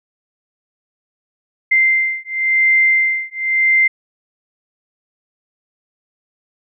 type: beating tone pair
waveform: sine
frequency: 2086 / 2086.94 Hz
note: C7 / C7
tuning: -6 / -5 cents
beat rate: 0.94 Hz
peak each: -15 dBFS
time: 1.71-3.88 s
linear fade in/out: 10 ms
effects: none